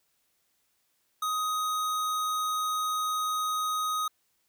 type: tone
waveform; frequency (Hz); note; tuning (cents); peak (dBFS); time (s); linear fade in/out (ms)
square; 1253; D#6; +12; -28; 1.22-4.08; 5
effects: white hiss -73 dBFS RMS until 4.48 s